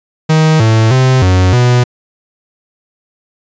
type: tone with pitch steps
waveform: 45% pulse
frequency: 157.3 / 111.1 / 129.9 / 92.3 / 123.1 Hz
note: D#3 / A2 / C3 / F#2 / B2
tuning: +19 / +17 / -12 / -4 / -5 cents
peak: -6 dBFS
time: 0.29-1.84 s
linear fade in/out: 10 ms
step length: 310 ms
effects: resampled to 16000 Hz